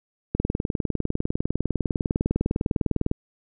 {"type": "click train", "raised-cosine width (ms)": 3, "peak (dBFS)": -10, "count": 56, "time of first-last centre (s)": [0.35, 3.114], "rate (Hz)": 19.9, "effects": []}